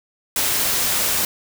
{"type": "noise", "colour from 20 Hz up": "white", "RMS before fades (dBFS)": -20, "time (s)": [0.36, 1.25], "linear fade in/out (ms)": 2, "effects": []}